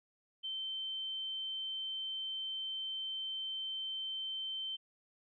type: tone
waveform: sine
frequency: 3100 Hz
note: G7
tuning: 20 cents flat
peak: -37 dBFS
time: 0.43-4.77 s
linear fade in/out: 20 ms
effects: none